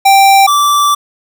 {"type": "tone pair in turn", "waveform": "square", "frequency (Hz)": [784, 1164.9], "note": ["G5", "D6"], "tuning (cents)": [0, -14], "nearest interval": "perfect fifth", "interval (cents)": 686, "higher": "second", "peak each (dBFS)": [-4, -8], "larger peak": "first", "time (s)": [[0.05, 0.47], [0.47, 0.95]], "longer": "second", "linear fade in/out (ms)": 10, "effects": []}